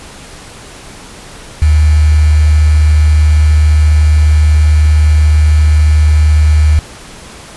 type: tone with quantisation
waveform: sine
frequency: 76.2 Hz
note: D#2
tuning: 36 cents flat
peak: -4 dBFS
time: 1.62-6.79 s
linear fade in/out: 0 ms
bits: 4
effects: pink hiss -32 dBFS RMS until 7.56 s + resampled to 24000 Hz